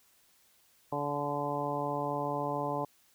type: harmonic tone with a mistuned harmonic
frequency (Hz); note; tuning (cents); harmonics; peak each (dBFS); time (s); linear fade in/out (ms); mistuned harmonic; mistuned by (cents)
144.3; D3; -30; 1 / 2 / 3 / 4 / 5 / 6 / 7; -40 / -39 / -39 / -37 / -39 / -37 / -38; 0.92-2.85; 5; 7; +23
effects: white hiss -66 dBFS RMS until 3.14 s